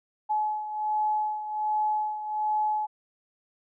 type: beating tone pair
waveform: sine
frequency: 852 / 853.3 Hz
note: G#5 / G#5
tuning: +44 / +47 cents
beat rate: 1.3 Hz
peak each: -26 / -32 dBFS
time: 0.29-2.87 s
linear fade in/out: 20 ms
effects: none